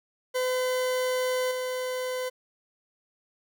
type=tone with level steps; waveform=40% pulse; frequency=508 Hz; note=B4; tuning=49 cents sharp; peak=-24 / -28 dBFS; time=0.34-2.3 s; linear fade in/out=20 ms; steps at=1.51 s; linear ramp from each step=5 ms; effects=none